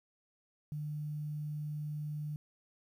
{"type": "tone with quantisation", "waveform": "sine", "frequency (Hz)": 150, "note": "D3", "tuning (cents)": 37, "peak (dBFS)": -36, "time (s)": [0.72, 2.36], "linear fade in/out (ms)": 0, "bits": 11, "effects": []}